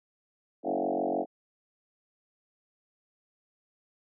sine tone with frequency modulation, 493.9 Hz, B4, in tune, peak -26 dBFS, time 0.63-1.26 s, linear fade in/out 50 ms, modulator 46.4 Hz, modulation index 5.5, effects high-pass 200 Hz 12 dB/octave

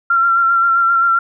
sine tone with vibrato, 1367 Hz, F6, 37 cents flat, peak -10 dBFS, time 0.1-1.19 s, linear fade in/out 5 ms, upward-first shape sine, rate 7.6 Hz, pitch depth 27 cents each way, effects none

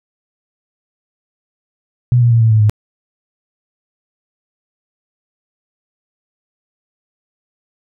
sine tone with pitch steps, 122.8 / 119.24 / 115.77 / 112.41 / 109.15 / 105.98 Hz, B2 / A#2 / A#2 / A2 / A2 / G#2, -9 / +40 / -11 / +38 / -13 / +36 cents, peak -7 dBFS, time 2.12-2.696 s, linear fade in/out 0 ms, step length 96 ms, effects none

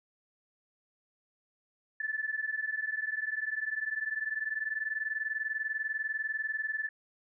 sine tone pair together, 1739.8 / 1760 Hz, A6 / A6, -20 / 0 cents, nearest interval unison, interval 20 cents, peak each -34 / -35 dBFS, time 2-6.89 s, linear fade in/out 5 ms, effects none

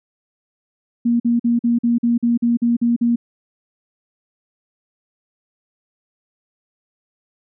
sine tone bursts, 236.3 Hz, A#3, 24 cents sharp, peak -13 dBFS, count 11, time 1.05-3.16 s, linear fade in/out 10 ms, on 150 ms, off 46 ms, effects none

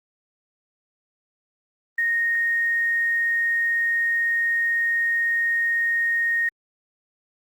sine tone with quantisation, 1858 Hz, A#6, 6 cents flat, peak -19 dBFS, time 1.98-6.49 s, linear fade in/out 5 ms, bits 8, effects Opus 24 kbps

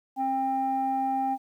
sine tone pair together, 267.3 / 795 Hz, C4 / G5, +37 / +24 cents, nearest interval octave + perfect fifth, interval 1887 cents, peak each -30 / -24 dBFS, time 0.16-1.38 s, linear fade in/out 50 ms, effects tanh soft clip ceiling -19 dBFS + 10-bit

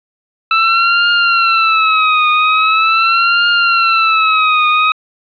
25% pulse tone with vibrato, 1318.5 Hz, E6, in tune, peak -5 dBFS, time 0.51-4.92 s, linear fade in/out 2 ms, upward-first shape triangle, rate 0.42 Hz, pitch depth 120 cents each way, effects resampled to 11025 Hz + 7-bit

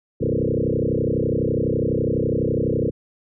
sine tone with frequency modulation, 293.7 Hz, D4, in tune, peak -18 dBFS, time 0.2-2.91 s, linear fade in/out 20 ms, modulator 32 Hz, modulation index 6.6, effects none

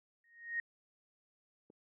sine tone with exponential growth, 1864.7 Hz, A#6, in tune, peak -31 dBFS, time 0.24-0.6 s, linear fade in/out 2 ms, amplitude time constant 78 ms
click, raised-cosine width 3 ms, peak -37 dBFS, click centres 1.701 s
effects high-pass 400 Hz 12 dB/octave

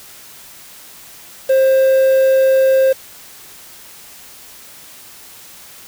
triangle tone with quantisation, 530 Hz, C5, 22 cents sharp, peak -7 dBFS, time 1.49-2.93 s, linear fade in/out 10 ms, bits 5, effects white hiss -39 dBFS RMS until 5.87 s

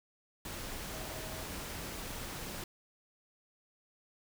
sine tone in noise, 636 Hz, D#5, 38 cents sharp, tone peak -50 dBFS, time 0.93-1.43 s, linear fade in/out 2 ms, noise pink, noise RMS -42 dBFS, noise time 0.45-2.64 s, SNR -11 dB, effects none

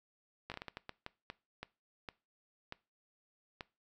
slowing click train, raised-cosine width 0.3 ms, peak -26 dBFS, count 14, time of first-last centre 0.5-3.608 s, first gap 17 ms, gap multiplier 1.39, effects noise-tail reverb RT60 0.3 s tail -21 dB re dry

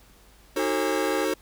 square chord, D# diminished seventh, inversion none, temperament just, 311.1 / 373.4 / 448 / 537.6 Hz, D#4 / F#4 / A4 / C5, 0 / +16 / +31 / +47 cents, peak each -30 dBFS, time 0.56-1.34 s, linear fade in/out 5 ms
harmonic tone, 410 Hz, G#4, 22 cents flat, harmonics 2 / 3 / 4 / 5, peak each -33 / -37 / -39 / -41 dBFS, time 0.59-1.25 s, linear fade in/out 5 ms
effects added 50 Hz sine -56 dBFS peak until 1.41 s + pink hiss -56 dBFS RMS until 1.41 s

